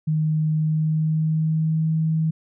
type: tone with pitch glide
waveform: sine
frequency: 155.56 to 159.29 Hz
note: D#3 to D#3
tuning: 0 to +41 cents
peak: -18 dBFS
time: 0.07-2.31 s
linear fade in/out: 10 ms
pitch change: +41 cents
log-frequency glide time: 0.55-1.92 s
effects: none